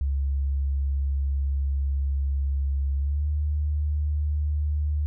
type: tone with pitch glide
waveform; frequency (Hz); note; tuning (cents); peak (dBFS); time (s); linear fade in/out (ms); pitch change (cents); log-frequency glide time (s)
sine; 69 to 74.38; C#2 to D2; -7 to +23; -22; 0.01-5.06; 0; +130; 2.97-3.27
effects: none